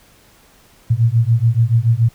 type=beating tone pair; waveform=sine; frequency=112.2 / 119.2 Hz; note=A2 / A#2; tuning=+34 / +39 cents; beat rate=7 Hz; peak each=-14 dBFS; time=0.9-2.09 s; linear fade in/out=10 ms; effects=pink hiss -50 dBFS RMS until 2.14 s